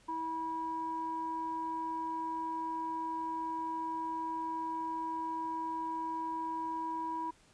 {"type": "tone with low-pass filter", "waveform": "square", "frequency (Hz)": 324.1, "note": "E4", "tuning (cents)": -29, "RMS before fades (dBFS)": -37, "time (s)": [0.08, 7.31], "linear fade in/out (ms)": 10, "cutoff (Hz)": 1000, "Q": 8.2, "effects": ["pink hiss -64 dBFS RMS until 7.53 s", "resampled to 22050 Hz"]}